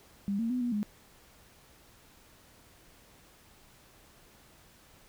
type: tone with pitch steps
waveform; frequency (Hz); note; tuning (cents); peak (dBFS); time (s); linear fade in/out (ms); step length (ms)
sine; 200 / 229.1 / 250.3 / 241.9 / 208.2; G3 / A#3 / B3 / B3 / G#3; +35 / -30 / +23 / -36 / +5; -28; 0.28-0.83; 0; 110
effects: pink hiss -59 dBFS RMS until 5.08 s